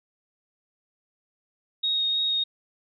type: tone with vibrato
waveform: sine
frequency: 3741 Hz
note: A#7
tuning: 5 cents sharp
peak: -22 dBFS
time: 1.83-2.44 s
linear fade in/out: 10 ms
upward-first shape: sine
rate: 3.2 Hz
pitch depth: 10 cents each way
effects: none